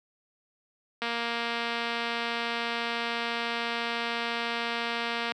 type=click train; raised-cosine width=0.3 ms; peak=-15 dBFS; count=1007; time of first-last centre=1.02-5.319 s; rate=234 Hz; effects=high-pass 200 Hz 12 dB/octave